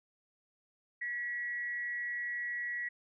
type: tone with amplitude modulation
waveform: sine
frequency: 1931 Hz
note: B6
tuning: 39 cents flat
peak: -32 dBFS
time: 1.01-2.89 s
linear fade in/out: 10 ms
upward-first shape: sine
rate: 232 Hz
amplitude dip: 50%
effects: none